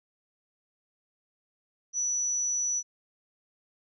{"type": "tone", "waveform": "sine", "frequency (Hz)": 5920, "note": "F#8", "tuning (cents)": 0, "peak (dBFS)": -26, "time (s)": [1.93, 2.83], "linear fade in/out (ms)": 50, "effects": []}